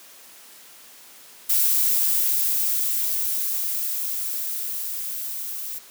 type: noise with level ramp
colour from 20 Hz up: violet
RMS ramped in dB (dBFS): -19 to -32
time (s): 1.49-5.79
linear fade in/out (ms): 10
effects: white hiss -47 dBFS RMS until 5.9 s + high-pass 200 Hz 12 dB/octave